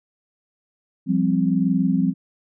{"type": "chord", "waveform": "sine", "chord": "F suspended second", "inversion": "none", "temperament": "equal", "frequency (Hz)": [174.61, 196, 261.6], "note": ["F3", "G3", "C4"], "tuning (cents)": [0, 0, 0], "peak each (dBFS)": -21, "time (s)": [1.06, 2.14], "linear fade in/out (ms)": 50, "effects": []}